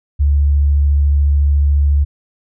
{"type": "tone with vibrato", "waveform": "sine", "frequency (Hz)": 71.7, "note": "D2", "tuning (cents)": -41, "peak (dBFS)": -9, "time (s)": [0.19, 2.05], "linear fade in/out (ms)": 20, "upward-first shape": "triangle", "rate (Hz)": 14, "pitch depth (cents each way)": 15, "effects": []}